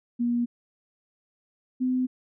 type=tone pair in turn; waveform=sine; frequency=239.2 / 254.7 Hz; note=A#3 / C4; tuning=+45 / -46 cents; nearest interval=minor second; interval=109 cents; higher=second; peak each=-22 dBFS; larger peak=neither; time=0.19-0.46 / 1.8-2.07 s; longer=neither; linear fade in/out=20 ms; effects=none